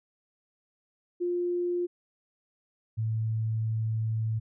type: tone pair in turn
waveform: sine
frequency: 352.2 / 110.94 Hz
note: F4 / A2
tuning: +15 / +15 cents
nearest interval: octave + minor sixth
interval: 2000 cents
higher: first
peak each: -26 dBFS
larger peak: neither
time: 1.2-1.87 / 2.97-4.4 s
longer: second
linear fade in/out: 20 ms
effects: none